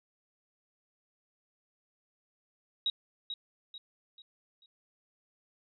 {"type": "tone with echo", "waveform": "sine", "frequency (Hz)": 3816, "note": "A#7", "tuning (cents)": 40, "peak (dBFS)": -27, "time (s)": [2.86, 2.9], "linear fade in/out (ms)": 2, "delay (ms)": 440, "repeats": 4, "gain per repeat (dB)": -8, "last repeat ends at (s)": 4.66, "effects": []}